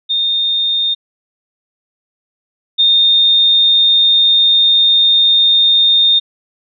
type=tone pair in turn; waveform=sine; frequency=3654 / 3654 Hz; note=A#7 / A#7; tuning=-35 / -35 cents; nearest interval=unison; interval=0 cents; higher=neither; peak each=-12 / -7 dBFS; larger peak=second; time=0.09-0.95 / 2.78-6.2 s; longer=second; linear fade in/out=20 ms; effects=none